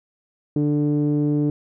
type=tone with low-pass filter; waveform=sawtooth; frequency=147.6 Hz; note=D3; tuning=9 cents sharp; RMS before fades=-20 dBFS; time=0.56-1.5 s; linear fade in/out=2 ms; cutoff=350 Hz; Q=5; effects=none